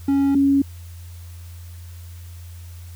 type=tone pair in turn; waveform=triangle / sine; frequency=277.2 / 277.2 Hz; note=C#4 / C#4; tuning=0 / 0 cents; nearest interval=unison; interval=0 cents; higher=neither; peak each=-13 dBFS; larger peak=neither; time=0.08-0.35 / 0.35-0.62 s; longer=neither; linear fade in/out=5 ms; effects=added 86 Hz sine -35 dBFS peak until 2.95 s + white hiss -50 dBFS RMS until 2.95 s